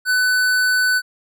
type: tone with hard clipping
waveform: sine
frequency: 1500 Hz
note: F#6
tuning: 23 cents sharp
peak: -16 dBFS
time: 0.05-1.02 s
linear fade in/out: 50 ms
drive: 16 dB
effects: none

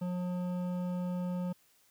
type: tone with hard clipping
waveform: sine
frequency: 179.3 Hz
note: F3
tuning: 46 cents sharp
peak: -34 dBFS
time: 0.01-1.53 s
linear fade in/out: 10 ms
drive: 11 dB
effects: white hiss -67 dBFS RMS until 1.9 s

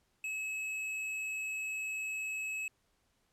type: tone with tanh clipping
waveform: triangle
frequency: 2579 Hz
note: E7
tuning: 39 cents flat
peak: -37 dBFS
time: 0.24-2.68 s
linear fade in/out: 2 ms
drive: 15 dB
effects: pink hiss -75 dBFS RMS until 3.32 s + low-pass 12000 Hz 12 dB/octave

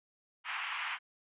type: band-pass noise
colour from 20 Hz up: white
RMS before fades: -38 dBFS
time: 0.44-0.99 s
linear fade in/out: 50 ms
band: 850 to 3000 Hz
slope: 48 dB/octave
effects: resampled to 8000 Hz

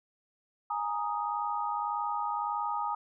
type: chord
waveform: sine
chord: Ab suspended second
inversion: none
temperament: equal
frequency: 830.6 / 932.3 / 1244.5 Hz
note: Ab5 / Bb5 / Eb6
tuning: 0 / 0 / 0 cents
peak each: -34 dBFS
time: 0.7-2.95 s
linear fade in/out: 5 ms
effects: none

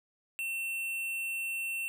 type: tone with tanh clipping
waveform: sine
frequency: 2700 Hz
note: E7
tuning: 41 cents sharp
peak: -34 dBFS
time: 0.39-1.88 s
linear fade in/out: 0 ms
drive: 15 dB
effects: none

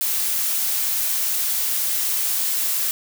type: noise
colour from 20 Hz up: blue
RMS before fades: -22 dBFS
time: 0.01-2.91 s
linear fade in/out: 0 ms
effects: none

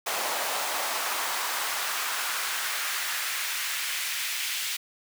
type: noise with high-pass filter sweep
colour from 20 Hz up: pink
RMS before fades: -30 dBFS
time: 0.06-4.77 s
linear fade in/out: 10 ms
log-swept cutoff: 660 to 2500 Hz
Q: 1.3
effects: none

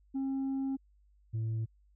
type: tone pair in turn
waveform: sine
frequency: 269.3 / 111.8 Hz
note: C#4 / A2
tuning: -50 / +28 cents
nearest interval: octave + minor third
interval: 1522 cents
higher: first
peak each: -28 dBFS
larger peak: neither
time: 0.14-0.77 / 1.33-1.66 s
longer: first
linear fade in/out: 20 ms
effects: tanh soft clip ceiling -30 dBFS + added 50 Hz sine -62 dBFS peak until 1.95 s

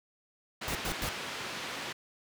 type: band-pass noise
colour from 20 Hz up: white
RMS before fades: -39 dBFS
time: 0.61-1.93 s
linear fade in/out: 10 ms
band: 120 to 3300 Hz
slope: 12 dB/octave
type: noise bursts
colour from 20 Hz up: pink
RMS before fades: -34 dBFS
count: 3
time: 0.68-1.09 s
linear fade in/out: 0 ms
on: 70 ms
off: 100 ms
effects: none

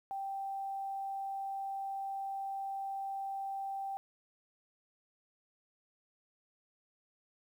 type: tone with quantisation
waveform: sine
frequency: 783 Hz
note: G5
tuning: 2 cents flat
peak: -36 dBFS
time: 0.11-3.97 s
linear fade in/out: 0 ms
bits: 11
effects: none

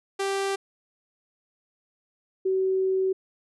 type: tone pair in turn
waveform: sawtooth / sine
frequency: 392 / 379.1 Hz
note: G4 / F#4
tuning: 0 / +42 cents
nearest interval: minor second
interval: 58 cents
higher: first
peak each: -21 dBFS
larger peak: neither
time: 0.19-0.56 / 2.45-3.13 s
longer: second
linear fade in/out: 10 ms
effects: resampled to 24000 Hz

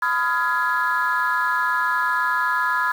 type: chord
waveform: sine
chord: F half-diminished seventh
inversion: second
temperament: just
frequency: 1005.8 / 1257.2 / 1396.9 / 1676.3 Hz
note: Cb6 / Eb6 / F6 / Ab6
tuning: +31 / +18 / 0 / +16 cents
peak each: -22 / -25 / -24 / -22 dBFS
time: 0.02-2.92 s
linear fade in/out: 5 ms
effects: tanh soft clip ceiling -12 dBFS + 7-bit

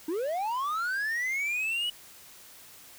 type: linear sweep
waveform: triangle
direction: up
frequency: 297.7 to 2960 Hz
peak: -26 dBFS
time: 0.08-1.9 s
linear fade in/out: 5 ms
effects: white hiss -51 dBFS RMS until 2.98 s

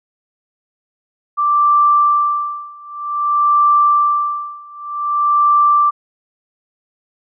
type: tone with tremolo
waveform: sine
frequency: 1174.7 Hz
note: D6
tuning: in tune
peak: -8 dBFS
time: 1.37-5.91 s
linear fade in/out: 20 ms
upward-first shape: sine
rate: 0.53 Hz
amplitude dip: 95%
effects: none

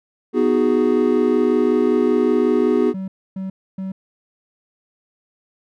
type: chord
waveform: triangle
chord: G# minor seventh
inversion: first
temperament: equal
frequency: 246.9 / 311.1 / 370 / 415.3 Hz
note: B3 / D#4 / F#4 / G#4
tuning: 0 / 0 / 0 / 0 cents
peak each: -17 / -20 / -17 / -17 dBFS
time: 0.33-2.94 s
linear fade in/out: 50 ms
type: tone bursts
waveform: triangle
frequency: 190.6 Hz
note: G3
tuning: 48 cents flat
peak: -22 dBFS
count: 3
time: 2.94-3.92 s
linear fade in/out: 5 ms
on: 140 ms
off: 280 ms
effects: none

